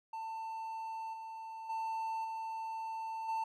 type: tone with level steps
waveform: triangle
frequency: 893 Hz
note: A5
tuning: 25 cents sharp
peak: -37 / -41 / -33 / -36 / -31 dBFS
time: 0.13-3.44 s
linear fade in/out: 5 ms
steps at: 1.13 / 1.69 / 2.24 / 3.28 s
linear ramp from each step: 10 ms
effects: none